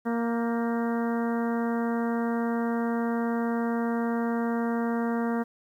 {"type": "harmonic tone with a mistuned harmonic", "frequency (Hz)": 233.1, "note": "A#3", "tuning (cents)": 0, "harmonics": [1, 2, 3, 4, 5, 6, 7, 8], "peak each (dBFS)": [-26, -32, -36, -38, -40, -42, -43, -44], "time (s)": [0.05, 5.44], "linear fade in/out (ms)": 20, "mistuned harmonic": 7, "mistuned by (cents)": -47, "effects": ["10-bit"]}